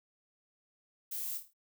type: noise with echo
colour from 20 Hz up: violet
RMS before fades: -39 dBFS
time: 1.11-1.38 s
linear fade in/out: 10 ms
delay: 26 ms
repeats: 6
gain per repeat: -6 dB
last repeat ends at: 1.536 s
effects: none